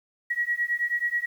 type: beating tone pair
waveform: sine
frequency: 1910 / 1919.3 Hz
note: A#6 / B6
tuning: +42 / -50 cents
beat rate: 9.3 Hz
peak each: -27 dBFS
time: 0.3-1.26 s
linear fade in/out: 10 ms
effects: 9-bit

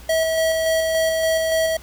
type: tone with tremolo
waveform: square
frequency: 646 Hz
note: E5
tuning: 35 cents flat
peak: -17 dBFS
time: 0.09-1.77 s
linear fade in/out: 5 ms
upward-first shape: square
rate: 3.5 Hz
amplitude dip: 25%
effects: added 60 Hz sine -42 dBFS peak until 1.82 s + pink hiss -45 dBFS RMS until 1.82 s

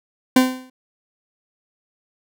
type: tone with exponential decay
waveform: 40% pulse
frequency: 256.9 Hz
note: C4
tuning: 32 cents flat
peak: -7 dBFS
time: 0.36-0.7 s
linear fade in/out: 5 ms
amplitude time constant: 73 ms
effects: none

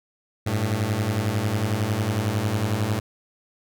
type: beating tone pair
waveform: sawtooth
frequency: 99.1 / 110.1 Hz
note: G2 / A2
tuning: +19 / +2 cents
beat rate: 11 Hz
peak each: -22 / -20 dBFS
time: 0.46-3 s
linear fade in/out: 10 ms
effects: none

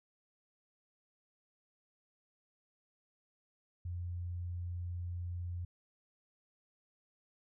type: tone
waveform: sine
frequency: 87.8 Hz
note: F2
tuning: 10 cents sharp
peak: -37 dBFS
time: 3.85-5.65 s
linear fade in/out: 5 ms
effects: none

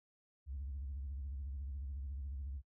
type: tone with vibrato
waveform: sine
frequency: 68.6 Hz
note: C#2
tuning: 17 cents flat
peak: -39 dBFS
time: 0.46-2.62 s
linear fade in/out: 50 ms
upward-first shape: sine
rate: 14 Hz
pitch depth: 150 cents each way
effects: noise-tail reverb RT60 0.1 s tail -21 dB re dry + tanh soft clip ceiling -37 dBFS

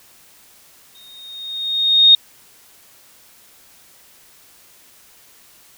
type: tone with exponential growth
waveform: sine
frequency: 3708 Hz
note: A#7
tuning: 10 cents flat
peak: -4 dBFS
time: 0.95-2.15 s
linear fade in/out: 2 ms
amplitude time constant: 260 ms
effects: white hiss -49 dBFS RMS until 5.77 s

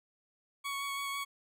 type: tone with vibrato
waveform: 20% pulse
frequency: 1115 Hz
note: C#6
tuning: 10 cents sharp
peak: -30 dBFS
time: 0.64-1.25 s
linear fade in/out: 20 ms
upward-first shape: sine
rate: 6 Hz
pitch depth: 13 cents each way
effects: none

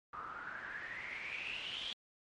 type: noise with low-pass filter sweep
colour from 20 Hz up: white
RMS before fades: -44 dBFS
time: 0.13-1.93 s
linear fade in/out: 2 ms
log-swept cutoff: 1200 to 3400 Hz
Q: 9.5
effects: MP3 48 kbps

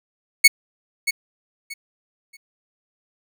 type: tone with echo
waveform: sawtooth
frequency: 2213 Hz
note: C#7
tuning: 3 cents flat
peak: -3 dBFS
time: 0.44-0.48 s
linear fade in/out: 10 ms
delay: 630 ms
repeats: 3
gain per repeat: -12 dB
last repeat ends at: 2.37 s
effects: none

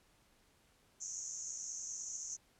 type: band-pass noise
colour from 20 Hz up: white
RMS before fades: -44 dBFS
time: 1-2.37 s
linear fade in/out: 20 ms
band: 6000 to 6900 Hz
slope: 96 dB/octave
effects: pink hiss -70 dBFS RMS until 2.59 s + low-pass 12000 Hz 12 dB/octave

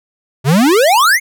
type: exponential sweep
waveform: square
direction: up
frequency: 123.47 to 2231 Hz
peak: -8 dBFS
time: 0.44-1.2 s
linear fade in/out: 50 ms
effects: none

